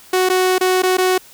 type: tone with dropouts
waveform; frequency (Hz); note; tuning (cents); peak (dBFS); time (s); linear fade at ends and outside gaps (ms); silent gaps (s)
sawtooth; 370; F#4; 0; -9; 0.13-1.18; 5; 0.29-0.298 / 0.583-0.609 / 0.822-0.833 / 0.971-0.982
effects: white hiss -44 dBFS RMS until 1.33 s